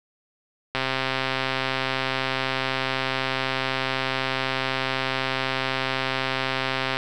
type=click train; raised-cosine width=0.3 ms; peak=-8 dBFS; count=822; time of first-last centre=0.75-6.97 s; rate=132 Hz; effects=none